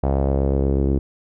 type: tone with low-pass filter sweep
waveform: sawtooth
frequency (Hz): 68.3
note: C#2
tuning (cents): -25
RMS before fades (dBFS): -19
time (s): 0.03-0.99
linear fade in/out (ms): 5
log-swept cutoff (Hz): 710 to 350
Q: 2.5
effects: none